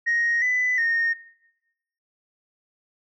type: tone with pitch steps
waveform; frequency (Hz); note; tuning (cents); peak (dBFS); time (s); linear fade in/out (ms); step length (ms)
sine; 1872 / 1998 / 1844; A#6 / B6 / A#6; +7 / +20 / -19; -18; 0.06-1.14; 20; 360
effects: noise-tail reverb RT60 0.9 s tail -20 dB re dry + tanh soft clip ceiling -16 dBFS